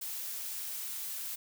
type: noise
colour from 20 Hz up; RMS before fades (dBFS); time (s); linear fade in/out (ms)
blue; -39; 0.01-1.36; 10
effects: none